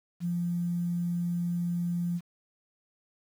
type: tone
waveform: sine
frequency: 173.6 Hz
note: F3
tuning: 10 cents flat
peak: -27 dBFS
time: 0.2-2.21 s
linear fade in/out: 50 ms
effects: 9-bit